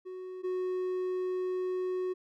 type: tone pair in turn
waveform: triangle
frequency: 370 / 367.9 Hz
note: F#4 / F#4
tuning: 0 / -10 cents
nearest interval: unison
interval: 10 cents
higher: first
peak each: -37 / -28 dBFS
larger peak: second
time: 0.05-0.43 / 0.43-2.14 s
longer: second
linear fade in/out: 20 ms
effects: none